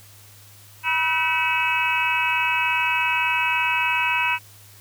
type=harmonic tone with a mistuned harmonic; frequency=323.4 Hz; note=E4; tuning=33 cents flat; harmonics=3 / 4 / 5 / 6 / 7 / 8 / 9; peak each=-24 / -34 / -28 / -34 / -28 / -22 / -33 dBFS; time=0.83-4.39 s; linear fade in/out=50 ms; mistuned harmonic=5; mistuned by=-100 cents; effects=added 102 Hz sine -49 dBFS peak until 4.8 s + white hiss -49 dBFS RMS until 4.8 s